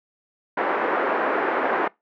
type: band-pass noise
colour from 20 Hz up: pink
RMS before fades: -23 dBFS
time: 0.57-1.88 s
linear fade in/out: 5 ms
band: 340 to 1800 Hz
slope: 24 dB/octave
effects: noise-tail reverb RT60 0.2 s tail -24 dB re dry